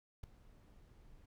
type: noise with ADSR envelope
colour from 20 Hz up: brown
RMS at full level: -41 dBFS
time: 0.23-1.26 s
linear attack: 8 ms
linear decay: 4 ms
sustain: -20 dB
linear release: 8 ms
effects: none